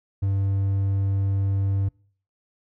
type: tone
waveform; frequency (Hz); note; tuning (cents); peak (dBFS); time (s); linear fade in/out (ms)
triangle; 98; G2; 0; -18; 0.22-1.89; 10
effects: noise-tail reverb RT60 0.5 s tail -25 dB re dry